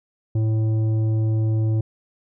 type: tone with tanh clipping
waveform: sine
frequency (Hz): 110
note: A2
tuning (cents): 0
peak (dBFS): -19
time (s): 0.35-1.81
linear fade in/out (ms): 5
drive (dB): 9
effects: none